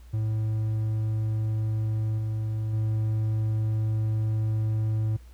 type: tone with level steps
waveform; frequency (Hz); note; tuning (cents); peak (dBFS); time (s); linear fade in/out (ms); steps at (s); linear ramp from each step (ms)
triangle; 109.1; A2; -14; -22 / -24 / -21; 0.13-5.17; 10; 2.18 / 2.73; 5
effects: added 60 Hz sine -45 dBFS peak until 5.33 s + pink hiss -61 dBFS RMS until 5.33 s